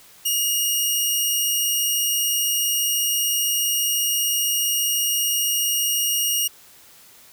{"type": "tone", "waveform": "10% pulse", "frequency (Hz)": 2861, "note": "F7", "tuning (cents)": 41, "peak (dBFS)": -11, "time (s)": [0.25, 6.48], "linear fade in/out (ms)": 10, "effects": ["white hiss -49 dBFS RMS until 7.32 s"]}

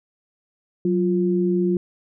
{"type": "tone pair together", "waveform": "sine", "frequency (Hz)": [185, 350.6], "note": ["F#3", "F4"], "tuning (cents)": [0, 7], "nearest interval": "major seventh", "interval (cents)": 1107, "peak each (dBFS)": -20, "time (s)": [0.85, 1.77], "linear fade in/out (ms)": 2, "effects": []}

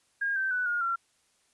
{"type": "tone with pitch steps", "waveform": "sine", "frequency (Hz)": [1622, 1554.1, 1489.1, 1426.8, 1367.1], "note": ["G#6", "G6", "F#6", "F6", "F6"], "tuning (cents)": [-41, -15, 11, 37, -37], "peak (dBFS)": -26, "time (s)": [0.21, 0.96], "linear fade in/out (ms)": 10, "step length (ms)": 150, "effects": ["white hiss -69 dBFS RMS until 1.53 s", "resampled to 24000 Hz"]}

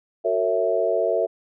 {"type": "chord", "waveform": "sine", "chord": "F# dominant seventh", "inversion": "none", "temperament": "equal with one note detuned", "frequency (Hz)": [370, 455.3, 554.4, 659.3], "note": ["F#4", "A#4", "C#5", "E5"], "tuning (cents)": [0, -41, 0, 0], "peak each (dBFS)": [-27, -24, -26, -22], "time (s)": [0.24, 1.27], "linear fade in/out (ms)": 20, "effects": []}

